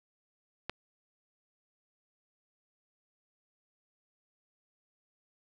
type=click; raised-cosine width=0.3 ms; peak=-18 dBFS; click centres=0.696 s; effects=none